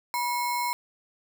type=tone with sample-and-hold; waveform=sine; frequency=970 Hz; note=B5; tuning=31 cents flat; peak=-25 dBFS; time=0.14-0.73 s; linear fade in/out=0 ms; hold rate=3150 Hz; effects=none